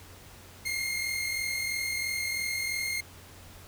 sawtooth tone pair together, 2094 / 2137 Hz, C7 / C7, +1 / +36 cents, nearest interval unison, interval 35 cents, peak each -33 / -27 dBFS, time 0.65-3.01 s, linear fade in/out 10 ms, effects added 90 Hz sine -52 dBFS peak until 3.67 s + pink hiss -51 dBFS RMS until 3.67 s

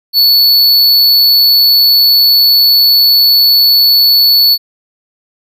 square tone, 4435 Hz, C#8, in tune, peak -5 dBFS, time 0.13-4.58 s, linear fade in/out 50 ms, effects none

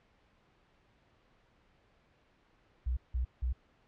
sine tone bursts, 62 Hz, B1, 7 cents sharp, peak -29 dBFS, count 3, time 2.86-3.53 s, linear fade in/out 10 ms, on 110 ms, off 170 ms, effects pink hiss -68 dBFS RMS until 3.87 s + low-pass 3000 Hz 12 dB/octave

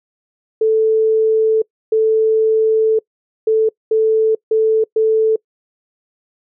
sine tone bursts at uneven times, 440 Hz, A4, in tune, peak -10 dBFS, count 6, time 0.61-1.62 / 1.92-2.99 / 3.47-3.69 / 3.91-4.35 / 4.51-4.84 / 4.96-5.36 s, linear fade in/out 5 ms, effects noise-tail reverb RT60 0.1 s tail -25 dB re dry

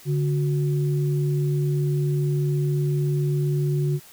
sine tone pair together, 144.88 / 364.4 Hz, D3 / F#4, -23 / -26 cents, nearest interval octave + major third, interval 1597 cents, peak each -20 / -29 dBFS, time 0.05-4 s, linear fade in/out 50 ms, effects white hiss -48 dBFS RMS until 4.12 s

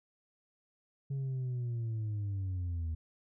sine linear sweep, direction down, 138.59 to 79 Hz, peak -30 dBFS, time 1.1-2.95 s, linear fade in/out 10 ms, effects tanh soft clip ceiling -32 dBFS

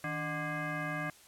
sine tone with frequency modulation, 740 Hz, F#5, in tune, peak -33 dBFS, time 0.04-1.1 s, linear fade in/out 2 ms, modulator 449 Hz, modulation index 3, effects white hiss -58 dBFS RMS until 1.27 s + low-pass 12000 Hz 12 dB/octave

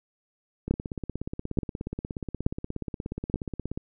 two click trains, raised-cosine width 3 ms, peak -9 / -19 dBFS, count 4 / 53, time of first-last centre 0.71-3.342 / 0.68-3.775 s, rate 1.14 / 16.8 Hz, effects none

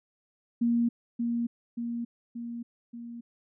sine tone with echo, 235.5 Hz, A#3, 18 cents sharp, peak -22 dBFS, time 0.61-0.89 s, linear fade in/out 10 ms, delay 580 ms, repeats 4, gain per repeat -4 dB, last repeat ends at 3.21 s, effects none

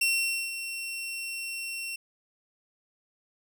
sawtooth tone with ADSR envelope, 2720 Hz, F7, 46 cents flat, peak -19 dBFS, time 0.01-1.96 s, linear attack 6 ms, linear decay 490 ms, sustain -11 dB, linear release 5 ms, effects none

